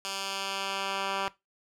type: tone with band-pass filter sweep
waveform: 10% pulse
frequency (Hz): 195.2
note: G3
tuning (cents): -7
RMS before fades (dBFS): -33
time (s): 0.05-1.28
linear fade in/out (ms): 0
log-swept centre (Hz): 4800 to 1800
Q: 0.81
effects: noise-tail reverb RT60 0.2 s tail -19 dB re dry